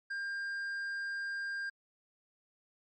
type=tone with tanh clipping; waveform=triangle; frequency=1600 Hz; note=G6; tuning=35 cents sharp; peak=-36 dBFS; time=0.1-1.7 s; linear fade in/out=10 ms; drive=9 dB; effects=MP3 64 kbps